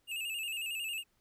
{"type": "tone with vibrato", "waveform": "square", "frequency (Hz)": 2720, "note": "F7", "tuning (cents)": -46, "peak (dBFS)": -36, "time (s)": [0.07, 1.04], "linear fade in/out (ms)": 50, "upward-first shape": "square", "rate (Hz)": 11, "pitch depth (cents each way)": 66, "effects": ["pink hiss -75 dBFS RMS until 1.2 s"]}